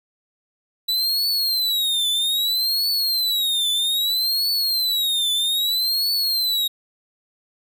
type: tone with vibrato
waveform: 45% pulse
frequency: 3951 Hz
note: B7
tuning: in tune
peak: -18 dBFS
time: 0.88-6.68 s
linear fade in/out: 10 ms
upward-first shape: triangle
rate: 0.62 Hz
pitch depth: 220 cents each way
effects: none